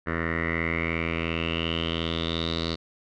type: tone with low-pass filter sweep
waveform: 10% pulse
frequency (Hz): 82.8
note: E2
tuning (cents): +8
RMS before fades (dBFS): -28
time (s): 0.06-2.76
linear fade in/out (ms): 20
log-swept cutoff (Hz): 1700 to 4200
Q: 8.2
effects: none